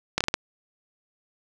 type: slowing click train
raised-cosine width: 0.2 ms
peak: -5 dBFS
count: 5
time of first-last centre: 0.18-0.341 s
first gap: 26 ms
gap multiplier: 1.3
effects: none